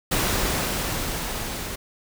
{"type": "noise with level ramp", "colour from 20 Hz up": "pink", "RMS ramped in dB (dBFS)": [-22, -32], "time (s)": [0.11, 1.76], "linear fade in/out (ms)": 10, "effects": []}